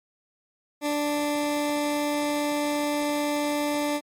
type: tone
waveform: 20% pulse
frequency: 293.7 Hz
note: D4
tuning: in tune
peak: -19 dBFS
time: 0.81-4.01 s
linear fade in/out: 50 ms
effects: MP3 64 kbps